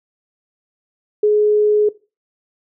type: tone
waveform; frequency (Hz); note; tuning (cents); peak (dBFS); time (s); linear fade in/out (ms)
sine; 420.7; G#4; +22; -10; 1.23-1.89; 5
effects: noise-tail reverb RT60 0.3 s tail -19 dB re dry